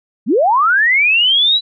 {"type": "linear sweep", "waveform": "sine", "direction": "up", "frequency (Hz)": [170, 3985], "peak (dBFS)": -9, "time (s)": [0.26, 1.61], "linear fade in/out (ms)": 50, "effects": []}